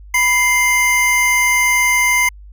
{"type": "tone pair together", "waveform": "square", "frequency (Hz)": [987.2, 2093], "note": ["B5", "C7"], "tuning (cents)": [-1, 0], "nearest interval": "octave + minor second", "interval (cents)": 1301, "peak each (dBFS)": [-20, -13], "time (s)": [0.14, 2.29], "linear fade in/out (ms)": 5, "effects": ["added 50 Hz sine -35 dBFS peak until 2.52 s"]}